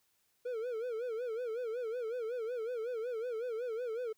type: tone with vibrato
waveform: triangle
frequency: 469.6 Hz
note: A#4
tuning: 13 cents sharp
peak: -33 dBFS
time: 0.45-4.13 s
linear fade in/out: 10 ms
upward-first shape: sine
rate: 5.4 Hz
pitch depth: 130 cents each way
effects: white hiss -75 dBFS RMS until 4.17 s